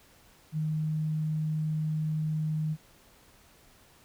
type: tone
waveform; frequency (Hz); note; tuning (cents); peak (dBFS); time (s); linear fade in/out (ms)
sine; 155.3; D#3; -3; -27; 0.52-2.77; 50
effects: pink hiss -59 dBFS RMS until 4.04 s